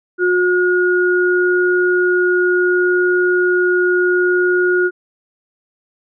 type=tone pair together; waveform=sine; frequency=360.7 / 1440 Hz; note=F#4 / F#6; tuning=-44 / -47 cents; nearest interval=2 octaves; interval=2397 cents; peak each=-13 / -16 dBFS; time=0.18-4.91 s; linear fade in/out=50 ms; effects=none